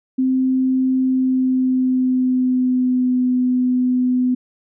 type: tone with pitch glide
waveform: sine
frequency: 259.9 to 251.5 Hz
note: C4 to B3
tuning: -11 to +32 cents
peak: -14 dBFS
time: 0.18-4.35 s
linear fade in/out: 10 ms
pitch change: -57 cents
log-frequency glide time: 0.99-3.23 s
effects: none